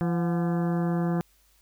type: harmonic tone with a mistuned harmonic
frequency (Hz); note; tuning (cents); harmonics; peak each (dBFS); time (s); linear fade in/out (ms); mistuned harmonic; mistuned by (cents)
170.7; F3; -39; 1 / 2 / 3 / 4 / 5 / 6 / 7 / 8 / 9 / 10; -24 / -31 / -37 / -37 / -44 / -44 / -44 / -48 / -47 / -49; 0.01-1.21; 0; 4; +85
effects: added 50 Hz sine -64 dBFS peak until 1.61 s + white hiss -64 dBFS RMS until 1.61 s